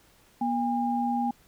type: tone pair together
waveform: sine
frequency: 240.6 / 810 Hz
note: B3 / G#5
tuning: -45 / -43 cents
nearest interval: octave + major sixth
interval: 2102 cents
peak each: -27 dBFS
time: 0.41-1.31 s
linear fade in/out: 5 ms
effects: pink hiss -60 dBFS RMS until 1.47 s